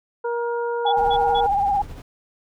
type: harmonic tone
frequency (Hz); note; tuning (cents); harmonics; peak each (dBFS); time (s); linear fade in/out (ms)
472.7; A#4; +24; 1 / 2 / 3; -23 / -28 / -34; 0.24-1.47; 10
type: tone with vibrato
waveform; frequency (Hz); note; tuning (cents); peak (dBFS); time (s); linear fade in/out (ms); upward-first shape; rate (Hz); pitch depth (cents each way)
sine; 803; G5; +41; -17; 0.85-1.82; 5; sine; 18; 57
type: tone bursts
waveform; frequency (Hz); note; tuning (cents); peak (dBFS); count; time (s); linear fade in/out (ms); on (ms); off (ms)
sine; 3400; G#7; +40; -26; 3; 0.86-1.409; 10; 63; 180
type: noise with tremolo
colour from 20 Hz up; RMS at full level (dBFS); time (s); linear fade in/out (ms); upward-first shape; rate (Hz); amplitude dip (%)
brown; -33; 0.97-2.02; 2; triangle; 13; 55
effects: none